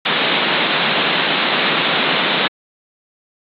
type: band-pass noise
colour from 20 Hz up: white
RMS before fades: -17 dBFS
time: 0.05-2.48 s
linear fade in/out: 10 ms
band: 150 to 3900 Hz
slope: 96 dB/octave
effects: AAC 48 kbps